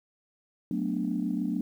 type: chord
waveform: sine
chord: B minor seventh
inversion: second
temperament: equal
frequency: 185 / 220 / 246.9 / 293.7 Hz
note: F#3 / A3 / B3 / D4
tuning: 0 / 0 / 0 / 0 cents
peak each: -32 dBFS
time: 0.71-1.61 s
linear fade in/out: 2 ms
effects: tanh soft clip ceiling -17 dBFS + 10-bit